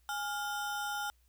square ring-modulated tone, 1116 Hz, C#6, 11 cents sharp, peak -32 dBFS, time 0.09-1.1 s, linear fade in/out 0 ms, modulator 290 Hz, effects added 60 Hz sine -65 dBFS peak until 1.28 s + white hiss -74 dBFS RMS until 1.28 s

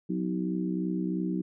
harmonic tone with a mistuned harmonic, 63 Hz, B1, 35 cents sharp, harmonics 3 / 4 / 5 / 6, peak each -30 / -36 / -32 / -39 dBFS, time 0.09-1.42 s, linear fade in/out 10 ms, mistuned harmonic 3, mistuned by -58 cents, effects none

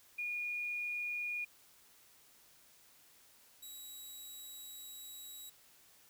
sine / 10% pulse tone pair in turn, 2438 / 3870 Hz, D#7 / B7, -36 / -36 cents, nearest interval minor sixth, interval 800 cents, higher second, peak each -36 / -40 dBFS, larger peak first, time 0.18-1.45 / 3.62-5.5 s, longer second, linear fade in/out 10 ms, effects white hiss -64 dBFS RMS until 6.09 s

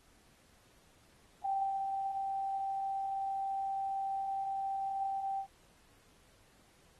sine tone with ADSR envelope, 781 Hz, G5, 7 cents flat, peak -29 dBFS, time 1.44-5.47 s, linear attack 10 ms, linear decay 400 ms, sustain -4 dB, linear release 83 ms, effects pink hiss -66 dBFS RMS until 6.99 s + AAC 32 kbps

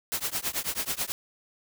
white noise with tremolo, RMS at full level -27 dBFS, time 0.12-1.12 s, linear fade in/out 0 ms, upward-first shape triangle, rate 9.2 Hz, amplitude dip 100%, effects none

